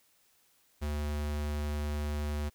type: tone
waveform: square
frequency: 74.1 Hz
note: D2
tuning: 16 cents sharp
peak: -32 dBFS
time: 0.81-2.5 s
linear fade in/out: 20 ms
effects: white hiss -68 dBFS RMS until 2.54 s